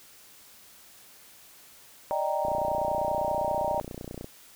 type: chord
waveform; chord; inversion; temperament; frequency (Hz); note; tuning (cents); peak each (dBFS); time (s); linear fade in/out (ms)
sine; Eb major seventh; third; equal; 587.3 / 622.3 / 784 / 932.3; D5 / Eb5 / G5 / Bb5; 0 / 0 / 0 / 0; -31; 2.11-3.8; 0
type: click train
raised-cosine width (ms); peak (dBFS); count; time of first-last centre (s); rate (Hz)
2; -24; 55; 2.45-4.244; 30.1
effects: white hiss -53 dBFS RMS until 4.55 s